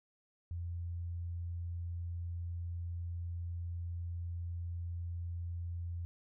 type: tone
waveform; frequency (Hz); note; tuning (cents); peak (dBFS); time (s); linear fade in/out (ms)
sine; 86; F2; -26; -37; 0.51-6.05; 0
effects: none